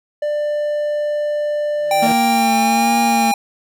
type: tone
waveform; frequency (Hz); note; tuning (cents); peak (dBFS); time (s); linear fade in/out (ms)
triangle; 593; D5; +17; -15; 0.22-2.07; 5
type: tone with exponential growth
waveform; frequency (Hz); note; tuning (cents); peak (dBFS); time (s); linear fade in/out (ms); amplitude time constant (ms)
15% pulse; 160; D#3; +49; -15; 1.73-2.12; 2; 84
type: tone with pitch glide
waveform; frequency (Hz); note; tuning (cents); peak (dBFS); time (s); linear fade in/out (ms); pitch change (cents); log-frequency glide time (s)
square; 784 to 810.2; G5 to G#5; 0 to -43; -15; 1.91-3.34; 2; +57; 2.2-2.68
type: tone with vibrato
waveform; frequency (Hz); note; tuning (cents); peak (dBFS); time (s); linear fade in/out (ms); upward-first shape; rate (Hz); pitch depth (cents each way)
45% pulse; 229.3; A#3; -28; -17; 2.02-3.32; 10; sine; 1.3; 30
effects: none